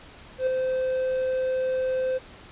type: tone with ADSR envelope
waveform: triangle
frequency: 517 Hz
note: C5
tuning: 21 cents flat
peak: -17 dBFS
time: 0.38-2.19 s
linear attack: 90 ms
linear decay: 4 ms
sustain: -4 dB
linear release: 23 ms
effects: pink hiss -47 dBFS RMS until 2.51 s + resampled to 8000 Hz